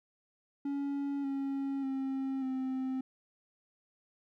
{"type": "tone with pitch steps", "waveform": "triangle", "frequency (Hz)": [281.1, 274.4, 267.8, 261.4], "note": ["C#4", "C#4", "C4", "C4"], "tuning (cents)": [24, -17, 40, -1], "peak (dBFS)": -30, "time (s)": [0.65, 3.01], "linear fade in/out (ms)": 5, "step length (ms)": 590, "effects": []}